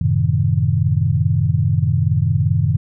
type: chord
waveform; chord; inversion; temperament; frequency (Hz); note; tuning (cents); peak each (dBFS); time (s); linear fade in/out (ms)
sine; F# diminished seventh; none; equal; 92.5 / 110 / 130.81 / 155.56; F#2 / A2 / C3 / Eb3; 0 / 0 / 0 / 0; -19; 0.01-2.77; 5
effects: none